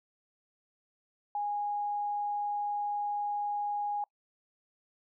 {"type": "tone", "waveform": "sine", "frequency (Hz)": 824, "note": "G#5", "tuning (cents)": -14, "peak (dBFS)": -30, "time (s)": [1.35, 4.04], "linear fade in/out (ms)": 2, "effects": ["noise-tail reverb RT60 0.1 s tail -26 dB re dry"]}